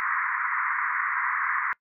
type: band-pass noise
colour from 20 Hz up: pink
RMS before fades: -27 dBFS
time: 0-1.73 s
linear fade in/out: 0 ms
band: 1000 to 2100 Hz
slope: 96 dB/octave
effects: noise-tail reverb RT60 0.1 s tail -23 dB re dry